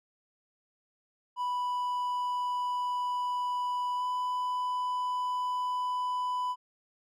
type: tone with pitch glide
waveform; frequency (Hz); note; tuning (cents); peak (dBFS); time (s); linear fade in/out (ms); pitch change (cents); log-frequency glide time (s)
triangle; 987.8 to 996.4; B5 to B5; 0 to +15; -27; 1.36-6.56; 50; +15; 3.96-4.03
effects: none